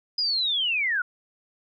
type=linear sweep; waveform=sine; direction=down; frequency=5010 to 1396.9 Hz; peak=-22 dBFS; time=0.18-1.02 s; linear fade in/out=5 ms; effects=none